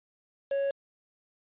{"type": "tone with quantisation", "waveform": "triangle", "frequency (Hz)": 554.4, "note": "C#5", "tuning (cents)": 0, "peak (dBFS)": -24, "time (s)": [0.51, 0.71], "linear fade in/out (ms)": 5, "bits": 7, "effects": ["resampled to 8000 Hz"]}